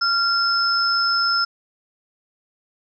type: tone pair together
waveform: sine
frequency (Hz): 1383 / 5222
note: F6 / E8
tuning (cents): -17 / -17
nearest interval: octave + major seventh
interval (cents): 2300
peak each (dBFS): -19 / -20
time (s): 0.01-1.45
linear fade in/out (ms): 10
effects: none